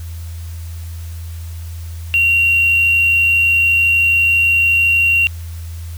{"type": "tone with quantisation", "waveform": "sine", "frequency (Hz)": 2753, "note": "F7", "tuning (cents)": -25, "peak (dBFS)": -10, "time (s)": [2.14, 5.27], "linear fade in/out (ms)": 0, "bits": 5, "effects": ["added 83 Hz sine -25 dBFS peak until 5.97 s", "white hiss -42 dBFS RMS until 5.97 s"]}